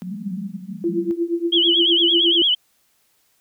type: band-pass noise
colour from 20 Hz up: white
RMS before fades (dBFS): -30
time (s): 0.02-1.11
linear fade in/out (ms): 0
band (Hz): 180 to 210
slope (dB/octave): 96
type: tone with tremolo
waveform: sine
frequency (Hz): 340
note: F4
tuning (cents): -46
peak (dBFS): -15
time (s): 0.84-2.42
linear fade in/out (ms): 2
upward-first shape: triangle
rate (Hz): 8.5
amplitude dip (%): 95
type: tone with vibrato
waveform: sine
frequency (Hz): 3136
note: G7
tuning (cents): 0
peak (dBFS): -14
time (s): 1.52-2.55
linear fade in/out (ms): 10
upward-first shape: sine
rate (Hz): 8.8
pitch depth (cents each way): 120
effects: white hiss -63 dBFS RMS until 3.4 s